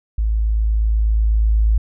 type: tone with level ramp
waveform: sine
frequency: 54.1 Hz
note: A1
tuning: 29 cents flat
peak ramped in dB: -15 to -11 dBFS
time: 0.18-1.78 s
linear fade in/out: 5 ms
effects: none